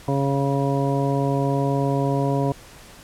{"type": "harmonic tone", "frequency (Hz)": 138.59, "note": "C#3", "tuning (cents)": 0, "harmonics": [1, 2, 3, 4, 5, 7], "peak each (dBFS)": [-22, -25, -27, -28, -29, -30], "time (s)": [0.08, 2.52], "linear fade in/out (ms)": 2, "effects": ["pink hiss -45 dBFS RMS until 3.03 s", "low-pass 12000 Hz 12 dB/octave"]}